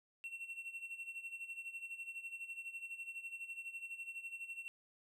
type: tone with tremolo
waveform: triangle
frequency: 2717 Hz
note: F7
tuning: 48 cents flat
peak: -40 dBFS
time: 0.24-4.68 s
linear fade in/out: 0 ms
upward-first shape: sine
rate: 12 Hz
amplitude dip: 75%
effects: none